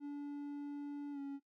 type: tone with pitch glide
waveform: triangle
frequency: 287.9 to 278.9 Hz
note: D4 to C#4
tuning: -34 to +11 cents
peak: -39 dBFS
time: 0-1.4 s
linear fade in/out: 50 ms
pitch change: -55 cents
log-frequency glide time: 1.12-1.19 s
effects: noise-tail reverb RT60 0.2 s tail -22 dB re dry